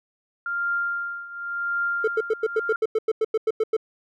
sine tone with tremolo, 1396 Hz, F6, 1 cent flat, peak -21 dBFS, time 0.46-2.76 s, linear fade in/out 2 ms, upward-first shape triangle, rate 0.91 Hz, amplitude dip 85%
triangle tone bursts, 439.7 Hz, A4, 1 cent flat, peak -16 dBFS, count 14, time 2.04-3.767 s, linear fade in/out 5 ms, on 37 ms, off 93 ms
effects none

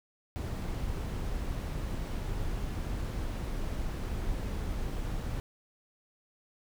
brown noise, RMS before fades -34 dBFS, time 0.36-5.4 s, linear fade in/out 0 ms, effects none

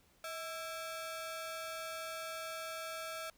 sawtooth ring-modulated tone, 987.8 Hz, B5, in tune, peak -34 dBFS, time 0.24-3.3 s, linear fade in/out 2 ms, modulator 346 Hz, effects pink hiss -69 dBFS RMS until 3.37 s

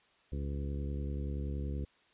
harmonic tone with a mistuned harmonic, 70.5 Hz, C#2, 30 cents sharp, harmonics 1 / 2 / 3 / 4 / 5 / 6 / 7, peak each -35 / -41 / -45 / -47 / -49 / -51 / -52 dBFS, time 0.32-1.85 s, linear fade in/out 5 ms, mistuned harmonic 7, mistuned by +17 cents, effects white hiss -67 dBFS RMS until 2.13 s + resampled to 8000 Hz

